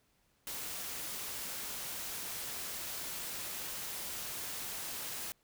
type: noise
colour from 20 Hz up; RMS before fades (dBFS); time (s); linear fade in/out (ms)
white; -41; 0.47-5.32; 0
effects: pink hiss -73 dBFS RMS until 5.43 s